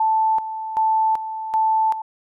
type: tone with tremolo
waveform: sine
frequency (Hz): 880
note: A5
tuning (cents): 0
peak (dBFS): -15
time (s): 0-2.02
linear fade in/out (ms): 5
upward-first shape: square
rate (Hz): 1.3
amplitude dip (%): 70
effects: none